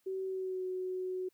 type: tone with pitch glide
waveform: sine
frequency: 380.3 to 369.9 Hz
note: F#4 to F#4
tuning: +48 to 0 cents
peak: -34 dBFS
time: 0.06-1.29 s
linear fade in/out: 10 ms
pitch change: -48 cents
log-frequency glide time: 0.25-0.65 s
effects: white hiss -75 dBFS RMS until 1.33 s